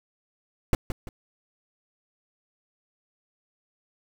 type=noise with echo; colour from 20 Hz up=brown; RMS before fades=-18 dBFS; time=0.73-0.75 s; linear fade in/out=2 ms; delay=170 ms; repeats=2; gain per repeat=-9 dB; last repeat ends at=1.09 s; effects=none